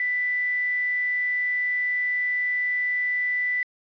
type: tone with quantisation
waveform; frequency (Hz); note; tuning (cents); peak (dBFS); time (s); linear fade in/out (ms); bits
sine; 1984; B6; +7; -22; 0-3.63; 2; 7
effects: resampled to 11025 Hz